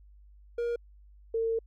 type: tone pair in turn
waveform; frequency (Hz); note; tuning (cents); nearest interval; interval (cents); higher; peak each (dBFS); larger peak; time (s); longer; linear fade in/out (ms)
triangle / sine; 472.9 / 453.4; A#4 / A#4; +25 / -48; minor second; 73; first; -26; neither; 0.58-0.76 / 1.34-1.59; second; 5
effects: added 50 Hz sine -52 dBFS peak until 1.66 s